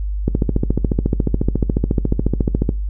click train, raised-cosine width 3 ms, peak -3 dBFS, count 35, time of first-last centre 0.28-2.691 s, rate 14.1 Hz, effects noise-tail reverb RT60 0.3 s tail -21 dB re dry + added 50 Hz sine -19 dBFS peak until 2.89 s

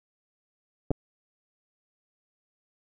clicks, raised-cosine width 2 ms, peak -13 dBFS, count 2, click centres 0.907 / 0.914 s, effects none

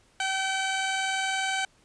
15% pulse tone pair together, 768.6 / 1517 Hz, G5 / F#6, -34 / +43 cents, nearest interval octave, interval 1177 cents, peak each -20 / -29 dBFS, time 0.2-1.65 s, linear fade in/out 2 ms, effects pink hiss -62 dBFS RMS until 1.84 s + resampled to 22050 Hz

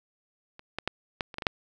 clicks, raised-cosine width 0.3 ms, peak -29 / -15 / -11 / -12 / -26 / -17 / -18 / -6 dBFS, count 8, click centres 0.594 / 0.786 / 0.876 / 1.208 / 1.342 / 1.384 / 1.422 / 1.468 s, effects none

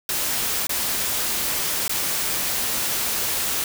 white noise with dropouts, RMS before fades -24 dBFS, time 0.09-3.64 s, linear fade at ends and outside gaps 2 ms, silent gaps 0.67-0.693 / 1.88-1.894 s, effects none

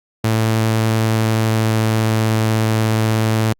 sawtooth tone with pitch glide, 111.2 to 110.43 Hz, A2 to A2, +19 to +7 cents, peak -10 dBFS, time 0.24-3.53 s, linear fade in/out 5 ms, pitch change -12 cents, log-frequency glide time 0.93-2.14 s, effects Opus 48 kbps

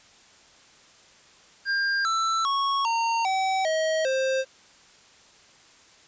square tone with pitch steps, 1600 / 1330 / 1105.5 / 919 / 763.9 / 635 / 527.8 Hz, G6 / E6 / C#6 / A#5 / G5 / D#5 / C5, +35 / +15 / -5 / -25 / -45 / +35 / +15 cents, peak -23 dBFS, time 1.65-4.45 s, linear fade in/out 50 ms, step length 400 ms, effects white hiss -54 dBFS RMS until 6.07 s + resampled to 16000 Hz

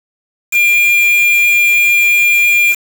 triangle tone with quantisation, 2399 Hz, D7, 36 cents sharp, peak -6 dBFS, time 0.51-2.76 s, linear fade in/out 50 ms, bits 3, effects none

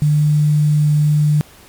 sine tone with quantisation, 149.8 Hz, D3, 35 cents sharp, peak -10 dBFS, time 0.02-1.41 s, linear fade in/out 0 ms, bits 6, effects pink hiss -44 dBFS RMS until 1.68 s + MP3 96 kbps

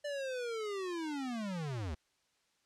square linear sweep, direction down, 591 to 69.3 Hz, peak -37 dBFS, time 0.04-1.95 s, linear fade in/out 10 ms, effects white hiss -75 dBFS RMS until 2.65 s + low-pass 7000 Hz 12 dB/octave

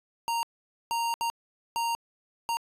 square tone bursts at uneven times, 929 Hz, A#5, 6 cents flat, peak -27 dBFS, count 5, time 0.28-0.43 / 0.91-1.14 / 1.21-1.3 / 1.76-1.95 / 2.49-2.57 s, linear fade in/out 0 ms, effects resampled to 32000 Hz

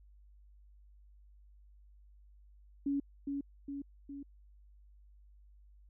sine tone with echo, 280.7 Hz, C#4, 22 cents sharp, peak -30 dBFS, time 2.86-3 s, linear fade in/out 5 ms, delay 410 ms, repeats 3, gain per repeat -4 dB, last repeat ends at 4.23 s, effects added 50 Hz sine -57 dBFS peak until 5.89 s

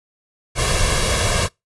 pink noise with comb filter, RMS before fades -18 dBFS, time 0.55-1.49 s, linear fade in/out 50 ms, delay 1.8 ms, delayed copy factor +0.75, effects noise-tail reverb RT60 0.2 s tail -26 dB re dry + resampled to 24000 Hz

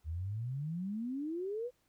sine exponential sweep, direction up, 75 to 510 Hz, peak -35 dBFS, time 0.04-1.71 s, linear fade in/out 50 ms, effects pink hiss -75 dBFS RMS until 1.88 s

